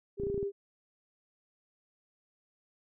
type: tone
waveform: sine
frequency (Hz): 399.5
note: G4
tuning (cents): +33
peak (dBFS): -31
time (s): 0.17-0.52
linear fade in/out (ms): 50
type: clicks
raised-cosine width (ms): 3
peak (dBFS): -26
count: 7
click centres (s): 0.199 / 0.235 / 0.269 / 0.3 / 0.344 / 0.378 / 0.429
effects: none